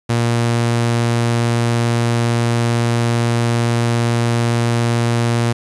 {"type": "tone", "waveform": "sawtooth", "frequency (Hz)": 117.7, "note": "A#2", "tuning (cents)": 17, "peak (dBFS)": -10, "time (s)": [0.09, 5.53], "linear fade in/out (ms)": 10, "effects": ["resampled to 24000 Hz", "7-bit"]}